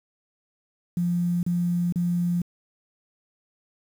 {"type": "tone bursts", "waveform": "sine", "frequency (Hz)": 174.61, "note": "F3", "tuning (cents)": 0, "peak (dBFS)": -21, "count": 3, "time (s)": [0.97, 2.418], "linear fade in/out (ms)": 2, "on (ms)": 460, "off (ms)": 34, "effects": ["8-bit"]}